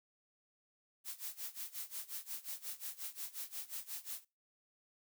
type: noise with tremolo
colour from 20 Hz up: blue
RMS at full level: -42 dBFS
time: 1.04-4.25 s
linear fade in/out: 50 ms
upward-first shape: sine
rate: 5.6 Hz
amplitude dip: 90%
effects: noise-tail reverb RT60 0.3 s tail -25 dB re dry